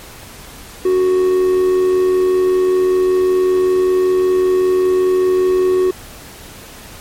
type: tone with amplitude modulation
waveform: triangle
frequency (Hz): 370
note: F#4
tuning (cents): 0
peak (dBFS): -7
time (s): 0.85-5.91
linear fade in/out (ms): 5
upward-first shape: sine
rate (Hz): 85.2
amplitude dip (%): 35
effects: pink hiss -36 dBFS RMS until 7 s + MP3 64 kbps